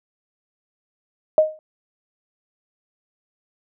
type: tone with exponential decay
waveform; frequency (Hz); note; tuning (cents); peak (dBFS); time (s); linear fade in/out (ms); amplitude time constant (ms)
sine; 622.3; D#5; 0; -7; 1.38-1.59; 1; 45
effects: none